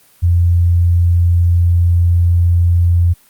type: tone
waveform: sine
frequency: 86.6 Hz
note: F2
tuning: 14 cents flat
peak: -8 dBFS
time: 0.22-3.14 s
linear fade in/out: 20 ms
effects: white hiss -49 dBFS RMS until 3.29 s + Opus 32 kbps